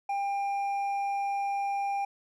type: tone with hard clipping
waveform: triangle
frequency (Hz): 798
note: G5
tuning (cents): +31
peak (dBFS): -29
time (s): 0.09-2.05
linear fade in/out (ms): 5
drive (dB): 8
effects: none